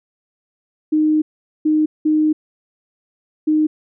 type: tone bursts at uneven times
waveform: sine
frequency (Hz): 308.1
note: D#4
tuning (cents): -17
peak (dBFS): -12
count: 4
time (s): 0.92-1.22 / 1.65-1.86 / 2.05-2.33 / 3.47-3.67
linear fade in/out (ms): 10
effects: none